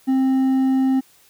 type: tone with hard clipping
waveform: triangle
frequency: 263.9 Hz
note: C4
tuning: 15 cents sharp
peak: -16 dBFS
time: 0.07-1.01 s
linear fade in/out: 20 ms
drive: 7 dB
effects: white hiss -54 dBFS RMS until 1.29 s